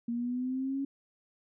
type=linear sweep; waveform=sine; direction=up; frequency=233.1 to 277.2 Hz; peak=-30 dBFS; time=0.08-0.85 s; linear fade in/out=5 ms; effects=none